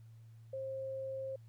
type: tone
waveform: sine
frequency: 533 Hz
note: C5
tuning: 32 cents sharp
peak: -38 dBFS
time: 0.53-1.36 s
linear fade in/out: 5 ms
effects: added 113 Hz sine -53 dBFS peak until 1.48 s + pink hiss -75 dBFS RMS until 1.48 s